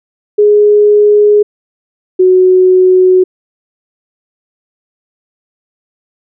sine tone pair in turn, 416.4 / 369.7 Hz, G#4 / F#4, +5 / -1 cents, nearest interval major second, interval 206 cents, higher first, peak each -3 dBFS, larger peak neither, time 0.38-1.43 / 2.19-3.24 s, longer neither, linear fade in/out 10 ms, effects none

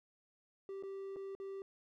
triangle tone with dropouts, 390 Hz, G4, 9 cents flat, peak -40 dBFS, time 0.69-1.62 s, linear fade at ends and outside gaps 1 ms, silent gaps 0.826-0.835 / 1.161-1.166 / 1.351-1.4 s, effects none

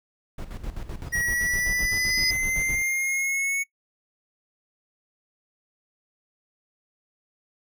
brown noise with tremolo, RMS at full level -32 dBFS, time 0.38-2.82 s, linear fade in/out 5 ms, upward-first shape square, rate 7.8 Hz, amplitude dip 70%
sine tone with exponential growth, 4992 Hz, D#8, 5 cents sharp, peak -20 dBFS, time 1.06-2.31 s, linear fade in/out 5 ms, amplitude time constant 270 ms
square exponential sweep, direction up, 1903 to 2217 Hz, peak -24 dBFS, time 1.12-3.64 s, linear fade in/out 20 ms
effects noise-tail reverb RT60 0.1 s tail -22 dB re dry

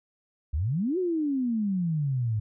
sine exponential two-way sweep, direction up then down, 66 to 378.9 to 103.8 Hz, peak -24 dBFS, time 0.53-2.4 s, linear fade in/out 10 ms, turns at 0.98 s, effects none

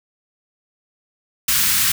white band-stop noise, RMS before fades -17 dBFS, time 1.48-1.92 s, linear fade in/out 5 ms, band 230 to 1200 Hz, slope 24 dB/octave, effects none

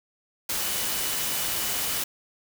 sine tone in noise, 2960 Hz, F#7, in tune, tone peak -39 dBFS, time 0.6-2 s, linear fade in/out 5 ms, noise white, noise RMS -28 dBFS, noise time 0.49-2.04 s, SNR -14 dB, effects none

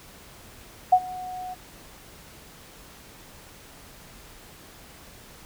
sine tone with ADSR envelope, 735 Hz, F#5, 12 cents flat, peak -10 dBFS, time 0.92-1.55 s, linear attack 10 ms, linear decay 60 ms, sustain -22 dB, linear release 21 ms, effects pink hiss -48 dBFS RMS until 5.45 s

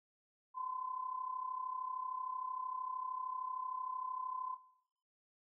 sine tone with amplitude modulation, 1022 Hz, C6, 41 cents flat, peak -35 dBFS, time 0.54-4.58 s, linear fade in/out 50 ms, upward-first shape sine, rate 33.1 Hz, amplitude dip 65%, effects noise-tail reverb RT60 0.8 s tail -20 dB re dry

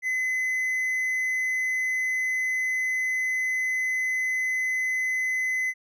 triangle tone, 2030 Hz, B6, 47 cents sharp, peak -22 dBFS, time 0.02-5.74 s, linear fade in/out 50 ms, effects none

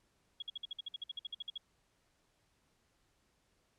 sine tone bursts, 3322 Hz, G#7, in tune, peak -38 dBFS, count 16, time 0.4-1.578 s, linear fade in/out 5 ms, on 23 ms, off 54 ms, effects pink hiss -75 dBFS RMS until 3.78 s + low-pass 10000 Hz 12 dB/octave

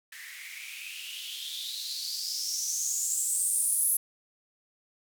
violet noise with band-pass filter sweep, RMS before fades -32 dBFS, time 0.12-3.97 s, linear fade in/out 5 ms, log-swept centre 1800 to 11000 Hz, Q 7.2, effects none

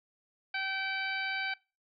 harmonic tone with a mistuned harmonic, 772 Hz, G5, 27 cents flat, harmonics 1 / 2 / 3 / 4 / 5 / 6, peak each -40 / -35 / -35 / -44 / -45 / -45 dBFS, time 0.54-1.54 s, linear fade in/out 5 ms, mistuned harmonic 4, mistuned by -17 cents, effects noise-tail reverb RT60 0.3 s tail -23 dB re dry

